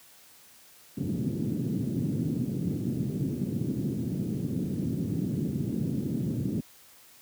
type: band-pass noise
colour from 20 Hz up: pink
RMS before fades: -30 dBFS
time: 0.97-6.61 s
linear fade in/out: 10 ms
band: 120 to 300 Hz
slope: 24 dB/octave
effects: white hiss -55 dBFS RMS until 7.21 s + high-pass 60 Hz 12 dB/octave